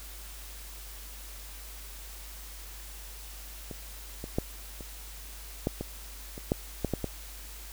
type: clicks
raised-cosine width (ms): 2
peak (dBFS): -25 / -24 / -13 / -29 / -13 / -20 / -27 / -11 / -14 / -14 / -17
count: 11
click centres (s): 3.712 / 4.241 / 4.385 / 4.808 / 5.671 / 5.81 / 6.379 / 6.519 / 6.847 / 6.937 / 7.043
effects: added 50 Hz sine -44 dBFS peak until 7.72 s + white hiss -47 dBFS RMS until 7.72 s